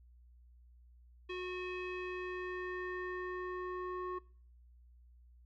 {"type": "tone with low-pass filter sweep", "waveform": "square", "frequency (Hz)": 364.4, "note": "F#4", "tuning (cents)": -26, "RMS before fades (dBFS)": -41, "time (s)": [1.29, 4.19], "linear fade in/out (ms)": 10, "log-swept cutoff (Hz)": [2900, 1300], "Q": 3.7, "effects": ["noise-tail reverb RT60 0.5 s tail -23 dB re dry", "added 60 Hz sine -58 dBFS peak until 5.45 s"]}